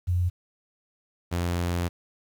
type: tone pair in turn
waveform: sine / sawtooth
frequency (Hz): 89 / 87.07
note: F2 / F2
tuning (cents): +33 / -5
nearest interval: unison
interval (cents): 38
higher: first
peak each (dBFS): -21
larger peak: neither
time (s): 0.07-0.3 / 1.31-1.89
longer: second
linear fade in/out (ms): 20
effects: 9-bit